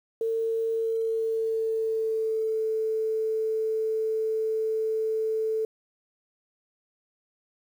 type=tone with pitch glide; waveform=sine; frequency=451.6 to 440 Hz; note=A4 to A4; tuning=+45 to 0 cents; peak=-24 dBFS; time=0.21-5.65 s; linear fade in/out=2 ms; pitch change=-45 cents; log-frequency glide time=0.73-2.62 s; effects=9-bit

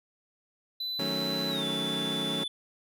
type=tone with pitch glide; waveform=triangle; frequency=4000 to 3482 Hz; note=B7 to A7; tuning=+21 to -19 cents; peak=-30 dBFS; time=0.8-2.48 s; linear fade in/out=5 ms; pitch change=-240 cents; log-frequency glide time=1.49-1.65 s
type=chord; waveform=25% pulse; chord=D# half-diminished seventh; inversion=none; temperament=equal; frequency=155.56 / 185 / 220 / 277.2 Hz; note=D#3 / F#3 / A3 / C#4; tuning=0 / 0 / 0 / 0 cents; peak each=-35 / -34 / -33 / -32 dBFS; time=0.99-2.44 s; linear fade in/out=5 ms
effects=none

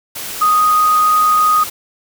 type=tone in noise; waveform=sine; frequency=1244.5 Hz; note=D#6; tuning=in tune; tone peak=-9 dBFS; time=0.41-1.64 s; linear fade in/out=10 ms; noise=white; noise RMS=-26 dBFS; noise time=0.15-1.7 s; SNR=+14 dB; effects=none

